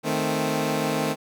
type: chord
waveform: 15% pulse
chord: A diminished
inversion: second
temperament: equal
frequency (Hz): 155.56 / 220 / 261.6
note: Eb3 / A3 / C4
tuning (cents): 0 / 0 / 0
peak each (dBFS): -21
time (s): 0.03-1.16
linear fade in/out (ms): 50
effects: none